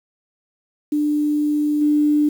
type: tone with level steps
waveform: sine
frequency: 297.3 Hz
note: D4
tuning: 21 cents sharp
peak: -16 / -13 dBFS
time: 0.92-2.29 s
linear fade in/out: 5 ms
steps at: 1.81 s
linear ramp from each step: 10 ms
effects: 7-bit